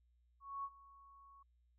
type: tone with ADSR envelope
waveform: sine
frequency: 1108.7 Hz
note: C#6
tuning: in tune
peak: -39 dBFS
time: 0.4-1.43 s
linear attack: 240 ms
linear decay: 52 ms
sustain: -20 dB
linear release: 7 ms
effects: added 60 Hz sine -70 dBFS peak until 1.78 s